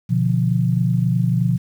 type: chord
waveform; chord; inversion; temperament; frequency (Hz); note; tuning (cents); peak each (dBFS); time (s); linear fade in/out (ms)
sine; B diminished; none; equal; 123.47 / 146.83 / 174.61; B2 / D3 / F3; 0 / 0 / 0; -18 / -23 / -19; 0.09-1.58; 20
effects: 8-bit